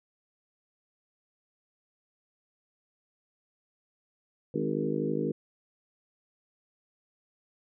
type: harmonic tone with a mistuned harmonic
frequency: 52.1 Hz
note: G#1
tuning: 6 cents sharp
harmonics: 3 / 4 / 5 / 6 / 7 / 8 / 9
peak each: -35 / -35 / -35 / -35 / -35 / -35 / -35 dBFS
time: 4.54-5.32 s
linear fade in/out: 5 ms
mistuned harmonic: 6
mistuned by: -27 cents
effects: none